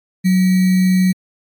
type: tone with sample-and-hold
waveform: sine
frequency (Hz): 185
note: F#3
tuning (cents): 0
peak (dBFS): -10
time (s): 0.24-1.13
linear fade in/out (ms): 20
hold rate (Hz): 2100
effects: AAC 64 kbps